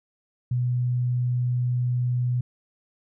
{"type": "tone", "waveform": "sine", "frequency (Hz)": 123.6, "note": "B2", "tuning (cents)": 2, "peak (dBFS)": -21, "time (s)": [0.51, 2.41], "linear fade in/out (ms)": 5, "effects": []}